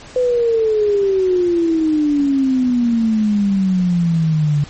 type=exponential sweep; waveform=sine; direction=down; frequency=507 to 143.8 Hz; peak=-12 dBFS; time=0.16-4.64 s; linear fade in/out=2 ms; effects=pink hiss -38 dBFS RMS until 4.69 s + MP3 32 kbps